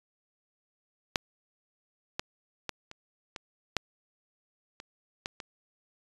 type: clicks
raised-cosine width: 0.2 ms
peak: -7 / -13 / -15 / -26 / -21 / -8 / -25 / -16 / -22 dBFS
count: 9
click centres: 1.158 / 2.195 / 2.693 / 2.914 / 3.362 / 3.767 / 4.801 / 5.259 / 5.402 s
effects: resampled to 24000 Hz